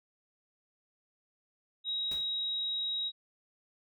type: tone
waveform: sine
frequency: 3815 Hz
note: A#7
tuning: 39 cents sharp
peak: -31 dBFS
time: 1.84-3.12 s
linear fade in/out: 50 ms
type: noise with exponential decay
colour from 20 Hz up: pink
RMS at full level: -43 dBFS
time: 2.11-2.33 s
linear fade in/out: 5 ms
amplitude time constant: 47 ms
effects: none